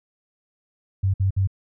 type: tone bursts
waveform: sine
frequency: 96.4 Hz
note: G2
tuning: 28 cents flat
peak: -17 dBFS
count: 3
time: 1.03-1.474 s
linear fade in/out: 10 ms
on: 110 ms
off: 57 ms
effects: none